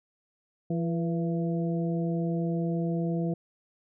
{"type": "harmonic tone with a mistuned harmonic", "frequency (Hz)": 168.7, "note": "E3", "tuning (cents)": 40, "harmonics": [1, 2, 3, 4], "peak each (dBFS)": [-27, -33, -37, -39], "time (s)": [0.7, 3.34], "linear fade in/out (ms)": 5, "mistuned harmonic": 3, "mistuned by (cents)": -51, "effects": []}